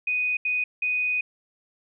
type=tone bursts at uneven times; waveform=sine; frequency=2489 Hz; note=D#7; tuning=in tune; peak=-22 dBFS; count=3; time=0.07-0.37 / 0.45-0.64 / 0.82-1.21 s; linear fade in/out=5 ms; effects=none